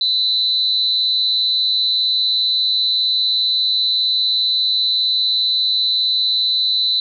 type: tone with amplitude modulation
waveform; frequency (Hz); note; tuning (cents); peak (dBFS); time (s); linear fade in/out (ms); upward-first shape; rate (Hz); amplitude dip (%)
sine; 3999; B7; +21; -11; 0.01-7; 2; sine; 245; 70
effects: none